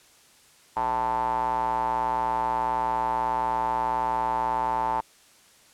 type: tone with band-pass filter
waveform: square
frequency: 59.2 Hz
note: A#1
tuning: 27 cents sharp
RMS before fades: -26 dBFS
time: 0.76-5.01 s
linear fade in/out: 10 ms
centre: 910 Hz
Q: 9.8
effects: white hiss -56 dBFS RMS until 5.73 s + low-pass 10000 Hz 12 dB/octave